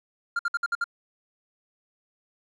triangle tone bursts, 1396.9 Hz, F6, in tune, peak -21 dBFS, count 6, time 0.36-0.842 s, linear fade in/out 5 ms, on 32 ms, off 58 ms, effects resampled to 22050 Hz + 10-bit

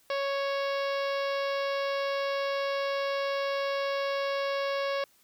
harmonic tone, 554.4 Hz, C#5, in tune, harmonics 1 / 2 / 3 / 4 / 5 / 6 / 7 / 8 / 9 / 10, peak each -29 / -35 / -39 / -41 / -43 / -45 / -46 / -47 / -48 / -49 dBFS, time 0.1-5.04 s, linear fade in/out 2 ms, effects white hiss -64 dBFS RMS until 5.23 s

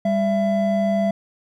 triangle tone pair together, 198.8 / 668.7 Hz, G3 / E5, +25 / +25 cents, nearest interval octave + major sixth, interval 2100 cents, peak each -18 dBFS, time 0.05-1.11 s, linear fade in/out 5 ms, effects none

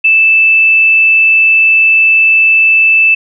sine tone, 2637 Hz, E7, in tune, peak -4 dBFS, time 0.04-3.15 s, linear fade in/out 10 ms, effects none

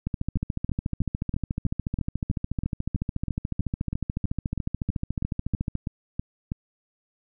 two click trains, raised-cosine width 5 ms, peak -15 / -14 dBFS, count 20 / 80, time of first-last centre 0.37-6.519 / 0.07-5.753 s, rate 3.09 / 13.9 Hz, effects none

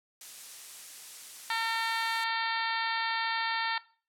blue noise, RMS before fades -42 dBFS, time 0.21-2.24 s, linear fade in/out 2 ms
harmonic tone, 453.7 Hz, A#4, 47 cents flat, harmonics 2 / 3 / 4 / 5 / 6 / 7 / 8 / 9 / 10, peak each -32 / -36 / -34 / -39 / -43 / -42 / -40 / -42 / -42 dBFS, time 1.5-3.78 s, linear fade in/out 2 ms
effects noise-tail reverb RT60 0.4 s tail -19 dB re dry + low-pass 10000 Hz 12 dB/octave

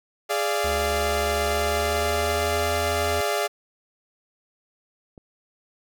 sawtooth chord, D diminished, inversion second, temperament equal with one note detuned, 415.3 / 587.3 / 689.2 Hz, Ab4 / D5 / F5, 0 / 0 / -23 cents, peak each -23 dBFS, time 0.29-3.48 s, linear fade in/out 20 ms
square tone with pitch glide, 73.42 to 82.89 Hz, D2 to E2, 0 to +10 cents, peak -30 dBFS, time 0.64-3.21 s, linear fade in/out 5 ms, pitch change +210 cents, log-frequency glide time 1.45-2.69 s
click, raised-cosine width 2 ms, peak -31 dBFS, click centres 5.178 s
effects none

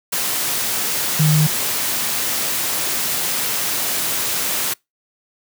sine tone in noise, 153.6 Hz, D#3, 22 cents flat, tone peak -11 dBFS, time 1.19-1.47 s, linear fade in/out 10 ms, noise white, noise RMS -21 dBFS, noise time 0.12-4.74 s, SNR +7 dB, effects noise-tail reverb RT60 0.2 s tail -26 dB re dry + high-pass 100 Hz 12 dB/octave

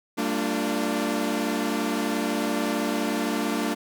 sawtooth chord, G minor seventh, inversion none, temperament equal with one note detuned, 196 / 227.6 / 293.7 / 349.2 Hz, G3 / Bb3 / D4 / F4, 0 / -41 / 0 / 0 cents, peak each -29 / -24 / -24 / -29 dBFS, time 0.17-3.75 s, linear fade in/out 20 ms, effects none

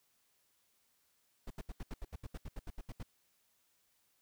brown noise bursts, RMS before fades -42 dBFS, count 15, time 1.47-3.03 s, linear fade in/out 5 ms, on 34 ms, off 75 ms, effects white hiss -75 dBFS RMS until 4.21 s

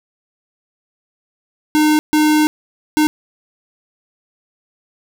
square tone bursts at uneven times, 305 Hz, D#4, 34 cents flat, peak -11 dBFS, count 3, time 1.75-1.99 / 2.13-2.47 / 2.97-3.07 s, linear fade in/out 0 ms, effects none

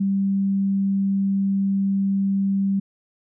sine tone, 196 Hz, G3, in tune, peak -18 dBFS, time 0-2.8 s, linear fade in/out 10 ms, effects none

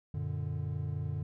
triangle chord, Gb augmented, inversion none, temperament equal, 92.5 / 116.54 / 146.83 Hz, Gb2 / Bb2 / D3, 0 / 0 / 0 cents, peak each -35 / -37 / -34 dBFS, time 0.14-1.23 s, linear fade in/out 5 ms, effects none

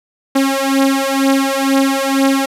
sawtooth beating tone pair, 270.4 / 272.5 Hz, C#4 / C#4, -43 / -29 cents, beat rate 2.1 Hz, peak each -11 dBFS, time 0.35-2.46 s, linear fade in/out 10 ms, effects resampled to 32000 Hz

